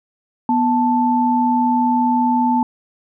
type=tone pair together; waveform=sine; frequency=245.2 / 880 Hz; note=B3 / A5; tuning=-12 / 0 cents; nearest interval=octave + minor seventh; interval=2212 cents; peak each=-16 dBFS; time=0.49-2.63 s; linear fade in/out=2 ms; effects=none